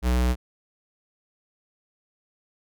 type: tone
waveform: square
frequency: 61.74 Hz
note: B1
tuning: in tune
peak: -20 dBFS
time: 0.02-0.36 s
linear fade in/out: 50 ms
effects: none